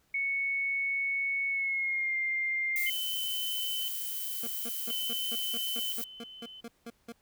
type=tone with pitch glide; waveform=sine; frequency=2214 to 2105 Hz; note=C#7 to C7; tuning=-3 to +10 cents; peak=-28 dBFS; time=0.14-2.9 s; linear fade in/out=5 ms; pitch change=-87 cents; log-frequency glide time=1.49-2.16 s
type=noise; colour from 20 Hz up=violet; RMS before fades=-36 dBFS; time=2.76-6.04 s; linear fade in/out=0 ms
type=tone with tremolo; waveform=sine; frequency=3045 Hz; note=F#7; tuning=49 cents sharp; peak=-33 dBFS; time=2.86-6.61 s; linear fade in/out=10 ms; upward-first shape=square; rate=0.49 Hz; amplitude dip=75%
type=tone bursts; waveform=25% pulse; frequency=233.1 Hz; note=A#3; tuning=in tune; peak=-36 dBFS; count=13; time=4.43-7.123 s; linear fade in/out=5 ms; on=41 ms; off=180 ms
effects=pink hiss -70 dBFS RMS until 7.21 s